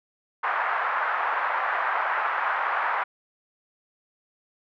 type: band-pass noise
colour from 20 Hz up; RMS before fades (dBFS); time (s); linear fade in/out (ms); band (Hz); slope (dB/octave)
pink; -26; 0.43-3.04; 10; 830 to 1700; 24
effects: none